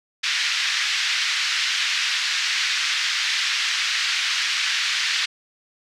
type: band-pass noise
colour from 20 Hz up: pink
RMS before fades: -23 dBFS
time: 0.23-5.26 s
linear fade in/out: 10 ms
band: 1700 to 5500 Hz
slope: 24 dB/octave
effects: none